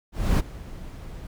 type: noise with ADSR envelope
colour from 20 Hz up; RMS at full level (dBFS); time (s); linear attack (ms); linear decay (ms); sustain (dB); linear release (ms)
brown; -18; 0.12-1.27; 270; 23; -20; 4
effects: none